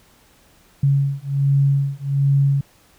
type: beating tone pair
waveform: sine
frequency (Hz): 138.59 / 139.89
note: C#3 / C#3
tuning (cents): 0 / +16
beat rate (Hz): 1.3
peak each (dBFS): -18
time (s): 0.83-2.61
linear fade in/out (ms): 5
effects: pink hiss -54 dBFS RMS until 2.98 s